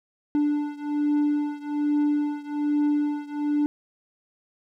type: beating tone pair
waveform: triangle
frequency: 293.8 / 295 Hz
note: D4 / D4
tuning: +1 / +8 cents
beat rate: 1.2 Hz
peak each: -22 / -24 dBFS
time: 0.35-3.66 s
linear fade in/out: 0 ms
effects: none